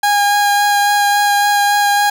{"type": "tone with vibrato", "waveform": "30% pulse", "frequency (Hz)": 817, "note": "G#5", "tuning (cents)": -29, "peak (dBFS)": -8, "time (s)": [0.03, 2.1], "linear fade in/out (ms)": 5, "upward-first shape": "sine", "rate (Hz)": 3.6, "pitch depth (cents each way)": 11, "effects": []}